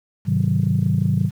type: chord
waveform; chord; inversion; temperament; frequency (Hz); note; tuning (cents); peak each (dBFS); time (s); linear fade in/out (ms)
sine; Ab dominant seventh; none; just; 103.83 / 129.78 / 155.74 / 186.89; Ab2 / C3 / Eb3 / Gb3; 0 / -14 / +2 / +18; -21; 0.25-1.31; 50
effects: tanh soft clip ceiling -7 dBFS + 8-bit